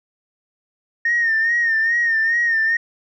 sine tone with vibrato, 1837 Hz, A#6, 26 cents flat, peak -14 dBFS, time 1.05-2.77 s, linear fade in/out 5 ms, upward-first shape sine, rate 2.4 Hz, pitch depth 59 cents each way, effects tanh soft clip ceiling -11 dBFS

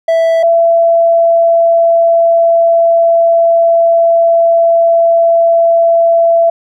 triangle / sine tone pair in turn, 659.3 / 670.8 Hz, E5 / E5, 0 / +30 cents, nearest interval unison, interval 30 cents, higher second, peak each -5 dBFS, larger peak neither, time 0.08-0.43 / 0.43-6.5 s, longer second, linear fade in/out 5 ms, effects none

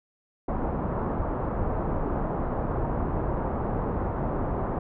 pink low-pass noise, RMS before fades -28 dBFS, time 0.48-4.79 s, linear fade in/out 5 ms, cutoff 1100 Hz, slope 24 dB/octave, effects none

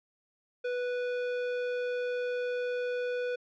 sine tone with hard clipping, 492.9 Hz, B4, 3 cents flat, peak -32 dBFS, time 0.64-3.36 s, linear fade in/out 10 ms, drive 18 dB, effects low-pass 3000 Hz 12 dB/octave

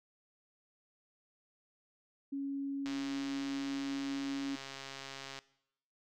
sine tone, 277.2 Hz, C#4, in tune, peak -35 dBFS, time 2.32-4.56 s, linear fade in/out 10 ms
click train, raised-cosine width 0.2 ms, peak -27 dBFS, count 345, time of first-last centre 2.86-5.389 s, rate 136 Hz
effects noise-tail reverb RT60 0.8 s tail -21 dB re dry

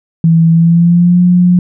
sine tone with pitch glide, 164.5 to 178.36 Hz, E3 to F3, -3 to +37 cents, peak -4 dBFS, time 0.24-1.59 s, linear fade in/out 2 ms, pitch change +140 cents, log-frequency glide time 0.51-1.21 s, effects none

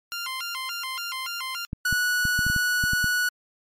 15% pulse tone with vibrato, 1207 Hz, D6, 47 cents sharp, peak -23 dBFS, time 0.12-1.65 s, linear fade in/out 0 ms, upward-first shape square, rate 3.5 Hz, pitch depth 250 cents each way
clicks, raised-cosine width 5 ms, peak -17 dBFS, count 10, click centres 1.731 / 1.927 / 2.253 / 2.391 / 2.466 / 2.5 / 2.563 / 2.839 / 2.934 / 3.043 s
45% pulse tone, 1471 Hz, F#6, 11 cents flat, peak -21 dBFS, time 1.85-3.29 s, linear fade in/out 5 ms
effects MP3 64 kbps

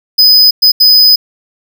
square tone bursts at uneven times, 5010 Hz, D#8, 11 cents sharp, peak -3 dBFS, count 3, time 0.18-0.51 / 0.62-0.72 / 0.8-1.16 s, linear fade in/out 10 ms, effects none

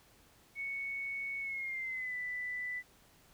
sine tone with pitch glide, 2217 to 1986.6 Hz, C#7 to B6, 0 to +10 cents, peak -36 dBFS, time 0.55-2.83 s, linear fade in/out 50 ms, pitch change -190 cents, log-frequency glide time 1.4-2.16 s, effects pink hiss -64 dBFS RMS until 3.33 s

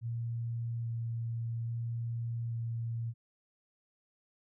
sine tone with vibrato, 116.2 Hz, A#2, 5 cents flat, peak -33 dBFS, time 0.01-3.14 s, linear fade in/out 50 ms, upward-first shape square, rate 0.6 Hz, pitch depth 8 cents each way, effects none

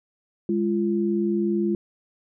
sine tone pair together, 205.4 / 343.6 Hz, G#3 / F4, -19 / -28 cents, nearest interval major sixth, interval 891 cents, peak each -23 dBFS, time 0.49-1.75 s, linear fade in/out 2 ms, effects none

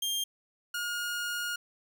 sawtooth tone pair in turn, 3200 / 1429.6 Hz, G7 / F6, +35 / +40 cents, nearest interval octave + major second, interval 1395 cents, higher first, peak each -26 / -28 dBFS, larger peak first, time 0.02-0.24 / 0.74-1.56 s, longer second, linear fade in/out 5 ms, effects none

